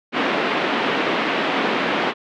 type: band-pass noise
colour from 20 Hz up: pink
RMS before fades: -21 dBFS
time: 0.12-2.14 s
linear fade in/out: 50 ms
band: 230 to 3200 Hz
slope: 24 dB/octave
effects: none